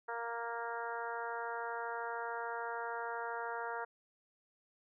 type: harmonic tone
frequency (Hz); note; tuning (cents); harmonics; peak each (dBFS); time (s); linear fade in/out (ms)
233.1; A#3; 0; 2 / 3 / 4 / 5 / 6 / 7 / 8; -44 / -45 / -42 / -49 / -44 / -48 / -53; 0.08-3.85; 10
effects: none